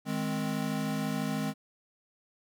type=chord; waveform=square; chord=Ab major; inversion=second; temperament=equal; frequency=155.56 / 207.7 / 261.6 Hz; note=Eb3 / Ab3 / C4; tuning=0 / 0 / 0 cents; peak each=-36 / -34 / -35 dBFS; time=0.05-1.54 s; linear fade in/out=50 ms; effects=none